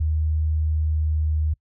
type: tone with pitch glide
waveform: sine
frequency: 77.78 to 77.15 Hz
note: D#2 to D#2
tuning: 0 to -14 cents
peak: -19 dBFS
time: 0-1.54 s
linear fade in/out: 10 ms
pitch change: -14 cents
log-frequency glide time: 0.65-1.41 s
effects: noise-tail reverb RT60 0.1 s tail -25 dB re dry